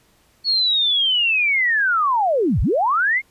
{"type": "linear two-way sweep", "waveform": "sine", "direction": "down then up", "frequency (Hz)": [4400, 36.71, 2198], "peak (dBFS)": -15, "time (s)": [0.44, 3.22], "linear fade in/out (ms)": 50, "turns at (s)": 2.61, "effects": ["pink hiss -58 dBFS RMS until 3.3 s", "resampled to 32000 Hz"]}